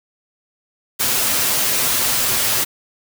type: noise with comb filter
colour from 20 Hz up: white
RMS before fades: -18 dBFS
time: 0.99-2.65 s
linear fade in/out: 20 ms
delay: 7.9 ms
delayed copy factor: +0.55
effects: none